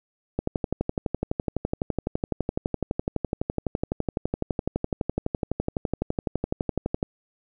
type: click train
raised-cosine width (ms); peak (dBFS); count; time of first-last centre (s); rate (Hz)
2; -11; 80; 0.39-7.029; 11.9
effects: none